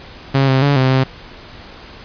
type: tone with pitch steps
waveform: sawtooth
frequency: 136.1 / 132.3 / 142.4 / 130.7 / 131.8 Hz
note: C#3 / C3 / C#3 / C3 / C3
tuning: -31 / +20 / +47 / -1 / +13 cents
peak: -7 dBFS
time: 0.34-1.04 s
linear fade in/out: 10 ms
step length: 140 ms
effects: pink hiss -37 dBFS RMS until 2.04 s + resampled to 11025 Hz